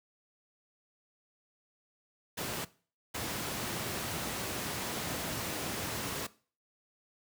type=noise bursts at uneven times; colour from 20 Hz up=pink; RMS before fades=-36 dBFS; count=2; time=2.37-2.65 / 3.14-6.27 s; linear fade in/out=10 ms; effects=noise-tail reverb RT60 0.4 s tail -19 dB re dry + high-pass 100 Hz 12 dB/octave